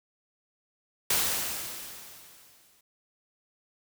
white noise with exponential decay, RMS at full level -24 dBFS, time 1.1-2.81 s, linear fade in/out 5 ms, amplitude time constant 370 ms, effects none

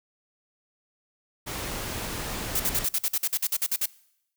pink noise, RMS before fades -33 dBFS, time 1.46-2.86 s, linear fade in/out 20 ms
blue noise bursts, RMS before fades -25 dBFS, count 14, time 2.55-3.859 s, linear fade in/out 5 ms, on 48 ms, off 49 ms
effects noise-tail reverb RT60 0.8 s tail -22 dB re dry

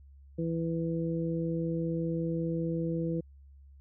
harmonic tone, 165.3 Hz, E3, 5 cents sharp, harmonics 1 / 2 / 3, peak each -31 / -34 / -36 dBFS, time 0.38-3.21 s, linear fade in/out 10 ms, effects added 69 Hz sine -51 dBFS peak until 3.8 s

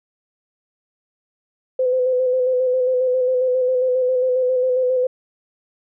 sine tone with vibrato, 508 Hz, B4, 49 cents sharp, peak -15 dBFS, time 1.79-5.07 s, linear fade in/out 5 ms, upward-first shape square, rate 7.4 Hz, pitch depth 26 cents each way, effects none

